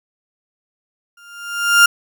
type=tone with exponential growth; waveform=35% pulse; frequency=1400 Hz; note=F6; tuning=4 cents sharp; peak=-3 dBFS; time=1.17-1.86 s; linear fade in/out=5 ms; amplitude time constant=150 ms; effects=none